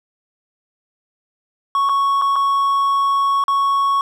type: tone with dropouts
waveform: triangle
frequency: 1108.7 Hz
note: C#6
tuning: in tune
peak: -12 dBFS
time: 1.75-4.01 s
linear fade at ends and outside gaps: 1 ms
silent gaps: 1.89-1.894 / 2.215-2.22 / 2.358-2.362 / 3.439-3.481 s
effects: none